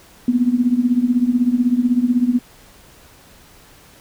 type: tone with tremolo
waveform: sine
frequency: 245.3 Hz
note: B3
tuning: 12 cents flat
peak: -9 dBFS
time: 0.28-2.39 s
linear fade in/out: 2 ms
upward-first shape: triangle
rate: 16 Hz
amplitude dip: 90%
effects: pink hiss -47 dBFS RMS until 4 s